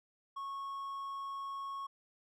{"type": "tone", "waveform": "triangle", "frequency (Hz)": 1100, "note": "C#6", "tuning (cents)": -14, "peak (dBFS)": -37, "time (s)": [0.36, 1.87], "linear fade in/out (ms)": 10, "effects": []}